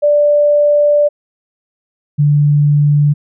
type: tone pair in turn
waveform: sine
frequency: 587.3 / 146.5 Hz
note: D5 / D3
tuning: 0 / -4 cents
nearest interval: 2 octaves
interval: 2404 cents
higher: first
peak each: -7 dBFS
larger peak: neither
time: 0.02-1.09 / 2.18-3.14 s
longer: first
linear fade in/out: 20 ms
effects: none